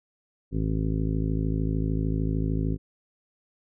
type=harmonic tone; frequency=53.3 Hz; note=G#1; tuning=46 cents sharp; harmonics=1 / 2 / 3 / 4 / 5 / 6 / 7 / 8 / 9; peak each=-28 / -30 / -29 / -38 / -31 / -45 / -37 / -44 / -46 dBFS; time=0.51-2.78 s; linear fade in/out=50 ms; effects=none